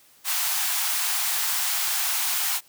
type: high-pass noise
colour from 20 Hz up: white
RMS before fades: -25 dBFS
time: 0.24-2.61 s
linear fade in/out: 50 ms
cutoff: 690 Hz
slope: 96 dB/octave
effects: white hiss -56 dBFS RMS until 2.68 s + high-pass 80 Hz 12 dB/octave